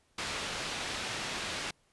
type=low-pass noise; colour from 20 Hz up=white; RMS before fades=-37 dBFS; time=0.18-1.71 s; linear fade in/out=5 ms; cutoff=4100 Hz; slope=12 dB/octave; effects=pink hiss -70 dBFS RMS until 1.92 s + resampled to 24000 Hz